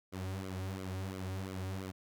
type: tone with flanger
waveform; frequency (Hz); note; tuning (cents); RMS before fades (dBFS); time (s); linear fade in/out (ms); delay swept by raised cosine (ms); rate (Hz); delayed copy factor
sawtooth; 94.6; F#2; +39; -40; 0.12-1.92; 20; 1.1 to 4.7; 2.9; -0.85
effects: none